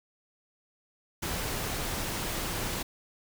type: noise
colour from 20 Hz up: pink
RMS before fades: -33 dBFS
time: 1.22-2.83 s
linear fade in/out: 10 ms
effects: none